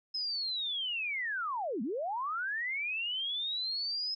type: linear two-way sweep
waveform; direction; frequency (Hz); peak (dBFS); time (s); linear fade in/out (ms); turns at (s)
sine; down then up; 5160 to 195.9 to 5160; -32; 0.14-4.15; 10; 1.82
effects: none